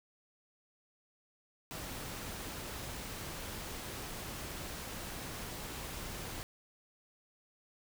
pink noise, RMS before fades -43 dBFS, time 1.71-6.43 s, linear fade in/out 0 ms, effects none

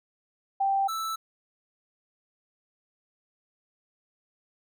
sine / square tone pair in turn, 784 / 1318.5 Hz, G5 / E6, 0 / 0 cents, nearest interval major sixth, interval 900 cents, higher second, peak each -22 / -30 dBFS, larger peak first, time 0.6-0.88 / 0.88-1.16 s, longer neither, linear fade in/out 10 ms, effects none

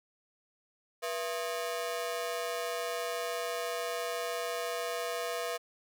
sawtooth ring-modulated tone, 579 Hz, D5, 25 cents flat, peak -26 dBFS, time 1.02-5.58 s, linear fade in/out 20 ms, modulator 93 Hz, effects none

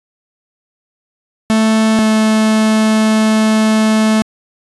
45% pulse tone pair in turn, 220 / 217.9 Hz, A3 / A3, 0 / -17 cents, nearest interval unison, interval 17 cents, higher first, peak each -9 dBFS, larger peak neither, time 1.5-1.99 / 1.99-4.22 s, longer second, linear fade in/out 0 ms, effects resampled to 24000 Hz

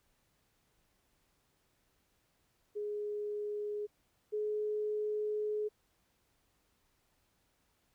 sine tone pair in turn, 416.7 / 423.2 Hz, G#4 / G#4, +6 / +33 cents, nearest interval unison, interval 27 cents, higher second, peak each -35 / -32 dBFS, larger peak second, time 2.75-3.87 / 4.32-5.69 s, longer second, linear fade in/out 20 ms, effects pink hiss -75 dBFS RMS until 7.94 s

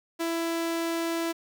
sawtooth tone, 332.7 Hz, E4, 16 cents sharp, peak -23 dBFS, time 0.19-1.33 s, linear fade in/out 20 ms, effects 10-bit

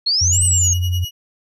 sine exponential two-way sweep, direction up then down, 4186 to 8372 to 6400 Hz, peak -14 dBFS, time 0.06-0.74 s, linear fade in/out 10 ms, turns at 0.43 s
sine tone with vibrato, 89 Hz, F2, 33 cents sharp, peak -16 dBFS, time 0.21-1.05 s, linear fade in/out 10 ms, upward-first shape sine, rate 16 Hz, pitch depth 17 cents each way
35% pulse tone with tremolo, 2903 Hz, F#7, 34 cents flat, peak -23 dBFS, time 0.32-1.11 s, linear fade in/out 5 ms, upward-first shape sine, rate 9.8 Hz, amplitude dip 90%
effects none

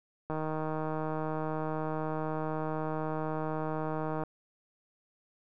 click train, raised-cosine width 1 ms, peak -21 dBFS, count 615, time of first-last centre 0.3-4.236 s, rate 156 Hz, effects none

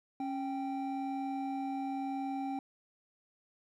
triangle tone pair together, 274.3 / 782 Hz, C#4 / G5, -18 / -4 cents, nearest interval octave + tritone, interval 1814 cents, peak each -34 / -36 dBFS, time 0.2-2.59 s, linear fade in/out 2 ms, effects none

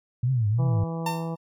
sine tone with vibrato, 116.7 Hz, A#2, 2 cents sharp, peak -20 dBFS, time 0.23-0.84 s, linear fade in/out 5 ms, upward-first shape triangle, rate 3 Hz, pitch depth 250 cents each way
harmonic tone, 164.81 Hz, E3, in tune, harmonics 1 / 2 / 3 / 4 / 5 / 6 / 7, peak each -29 / -39 / -36 / -42 / -41 / -43 / -46 dBFS, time 0.58-1.36 s, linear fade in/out 20 ms
45% pulse tone with exponential decay, 904 Hz, A5, 47 cents sharp, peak -23 dBFS, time 1.06-1.37 s, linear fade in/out 5 ms, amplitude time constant 67 ms
effects none

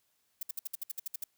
violet noise bursts, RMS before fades -36 dBFS, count 11, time 0.41-1.24 s, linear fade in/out 5 ms, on 20 ms, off 61 ms, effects white hiss -75 dBFS RMS until 1.37 s

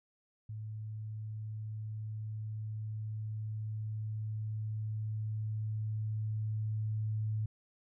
sine tone with level ramp, 108.2 Hz, A2, 29 cents flat, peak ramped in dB -39 to -31 dBFS, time 0.49-7.46 s, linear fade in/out 5 ms, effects none

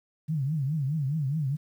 sine tone with vibrato, 145.5 Hz, D3, 16 cents flat, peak -25 dBFS, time 0.28-1.57 s, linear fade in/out 20 ms, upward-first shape triangle, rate 4.8 Hz, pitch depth 220 cents each way, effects 10-bit

